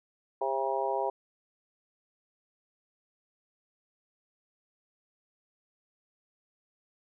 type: harmonic tone with a mistuned harmonic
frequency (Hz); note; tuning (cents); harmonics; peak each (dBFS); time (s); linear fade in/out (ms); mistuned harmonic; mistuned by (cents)
133.9; C3; +40; 3 / 4 / 5 / 6 / 7; -34 / -34 / -34 / -34 / -34; 0.41-1.1; 5; 7; +31
effects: none